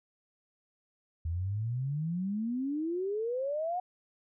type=exponential sweep; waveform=sine; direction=up; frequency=79.5 to 740 Hz; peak=-30 dBFS; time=1.25-3.8 s; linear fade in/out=5 ms; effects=none